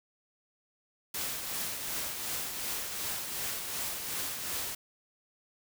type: noise with tremolo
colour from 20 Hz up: white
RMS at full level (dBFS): -34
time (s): 1.14-4.75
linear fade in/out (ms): 5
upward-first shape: triangle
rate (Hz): 2.7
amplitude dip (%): 45
effects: none